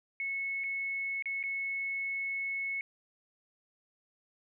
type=tone with dropouts; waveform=sine; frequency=2197 Hz; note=C#7; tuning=16 cents flat; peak=-32 dBFS; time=0.2-2.81 s; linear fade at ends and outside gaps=1 ms; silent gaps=0.637-0.64 / 1.224-1.257 / 1.429-1.437 s; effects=none